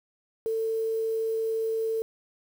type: tone with quantisation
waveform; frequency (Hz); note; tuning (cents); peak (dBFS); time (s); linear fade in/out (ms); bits
sine; 447.1; A4; +28; -25; 0.46-2.02; 0; 8
effects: none